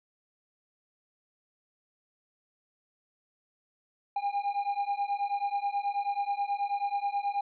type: beating tone pair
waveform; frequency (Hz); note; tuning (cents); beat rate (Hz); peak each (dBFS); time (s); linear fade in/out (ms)
triangle; 802 / 811.3; G5 / G#5; +39 / -41; 9.3; -30 / -29; 4.16-7.41; 5
effects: resampled to 11025 Hz